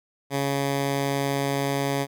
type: tone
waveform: 10% pulse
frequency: 139.3 Hz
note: C#3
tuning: 9 cents sharp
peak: -15 dBFS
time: 0.3-2.07 s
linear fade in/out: 50 ms
effects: none